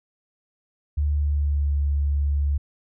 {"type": "tone with pitch glide", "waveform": "sine", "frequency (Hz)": [73.42, 71.58], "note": ["D2", "D2"], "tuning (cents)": [0, -44], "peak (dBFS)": -19, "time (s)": [0.97, 2.58], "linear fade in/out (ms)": 10, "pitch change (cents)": -44, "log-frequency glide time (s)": [1.12, 1.75], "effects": []}